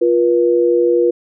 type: tone pair together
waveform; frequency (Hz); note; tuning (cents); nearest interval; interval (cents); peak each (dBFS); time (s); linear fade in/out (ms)
sine; 349.9 / 482.2; F4 / B4; +3 / -41; tritone; 556; -13 / -13; 0.01-1.11; 10
effects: none